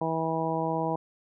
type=harmonic tone; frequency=162.1 Hz; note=E3; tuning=29 cents flat; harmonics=1 / 2 / 3 / 4 / 5 / 6; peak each=-33 / -33 / -33 / -33 / -33 / -33 dBFS; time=0.01-0.96 s; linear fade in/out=5 ms; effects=none